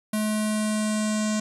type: tone with low-pass filter sweep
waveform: square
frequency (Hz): 213.9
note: A3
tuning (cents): -49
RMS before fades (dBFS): -25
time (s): 0.13-1.4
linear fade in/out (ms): 5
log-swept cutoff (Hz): 11000 to 7300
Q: 4.2
effects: 10-bit